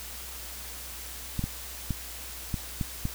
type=clicks; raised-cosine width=5 ms; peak=-16 dBFS; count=6; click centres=1.393 / 1.44 / 1.907 / 2.542 / 2.812 / 3.054 s; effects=added 61 Hz sine -45 dBFS peak until 3.14 s + white hiss -41 dBFS RMS until 3.14 s